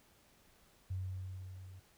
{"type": "tone with level ramp", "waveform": "sine", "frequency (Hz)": 93.4, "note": "F#2", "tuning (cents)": 17, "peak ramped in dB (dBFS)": [-35, -50], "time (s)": [0.9, 1.8], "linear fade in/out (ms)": 10, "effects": ["pink hiss -67 dBFS RMS until 1.97 s"]}